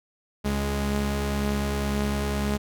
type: tone pair together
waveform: sawtooth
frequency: 69.87 / 207.7 Hz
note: C#2 / G#3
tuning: +14 / 0 cents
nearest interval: octave + perfect fifth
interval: 1886 cents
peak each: -23 dBFS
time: 0.44-2.58 s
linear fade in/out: 20 ms
effects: none